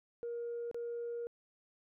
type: tone with dropouts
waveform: sine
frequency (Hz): 472.1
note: A#4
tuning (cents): +22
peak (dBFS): -36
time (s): 0.23-1.27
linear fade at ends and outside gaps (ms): 0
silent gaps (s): 0.713-0.745
effects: tanh soft clip ceiling -34 dBFS